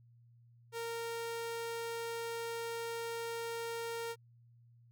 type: tone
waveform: sawtooth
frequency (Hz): 462.5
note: A#4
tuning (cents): -14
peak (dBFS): -34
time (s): 0.72-4.16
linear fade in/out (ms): 50
effects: added 118 Hz sine -60 dBFS peak until 4.91 s